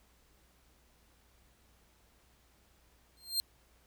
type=tone with exponential growth; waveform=sawtooth; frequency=4186 Hz; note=C8; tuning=in tune; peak=-23 dBFS; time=3.17-3.4 s; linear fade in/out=0 ms; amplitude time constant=49 ms; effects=added 60 Hz sine -68 dBFS peak until 3.86 s + pink hiss -68 dBFS RMS until 3.86 s